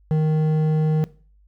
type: tone with hard clipping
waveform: sine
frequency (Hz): 155.56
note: D#3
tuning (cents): 0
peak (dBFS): -18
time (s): 0.11-1.04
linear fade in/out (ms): 0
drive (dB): 8
effects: noise-tail reverb RT60 0.4 s tail -19 dB re dry + added 50 Hz sine -52 dBFS peak until 1.47 s